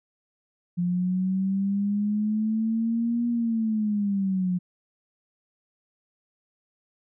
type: linear two-way sweep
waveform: sine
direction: up then down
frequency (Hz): 174.61 to 238.6 to 177.6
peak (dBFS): -22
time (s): 0.77-4.59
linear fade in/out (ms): 20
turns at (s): 3.28
effects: none